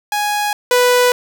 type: tone pair in turn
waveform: sawtooth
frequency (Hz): 830.6 / 493.9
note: G#5 / B4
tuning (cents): 0 / 0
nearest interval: major sixth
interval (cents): 900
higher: first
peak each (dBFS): -12 / -6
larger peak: second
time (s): 0.12-0.53 / 0.71-1.12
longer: neither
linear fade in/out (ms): 2
effects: none